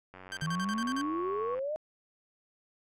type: click train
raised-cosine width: 0.5 ms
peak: -33 dBFS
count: 136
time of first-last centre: 0.14-1.59 s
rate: 93.1 Hz
type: tone bursts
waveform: sawtooth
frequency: 1568 Hz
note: G6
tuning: in tune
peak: -32 dBFS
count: 8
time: 0.32-1.013 s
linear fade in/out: 0 ms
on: 49 ms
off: 43 ms
type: exponential sweep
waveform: sine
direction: up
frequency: 152.4 to 630 Hz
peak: -31 dBFS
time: 0.42-1.76 s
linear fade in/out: 0 ms
type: tone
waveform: sine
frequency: 1108.7 Hz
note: C#6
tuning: in tune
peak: -35 dBFS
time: 0.47-1.55 s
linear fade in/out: 5 ms
effects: low-pass 9000 Hz 12 dB/octave